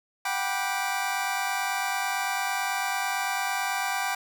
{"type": "chord", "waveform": "25% pulse", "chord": "G major seventh", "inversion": "third", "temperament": "just", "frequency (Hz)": [735, 784, 980, 1176], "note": ["F#5", "G5", "B5", "D6"], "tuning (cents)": [-12, 0, -14, 2], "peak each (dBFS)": [-30, -26, -30, -31], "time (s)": [0.25, 4.15], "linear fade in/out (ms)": 5, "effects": []}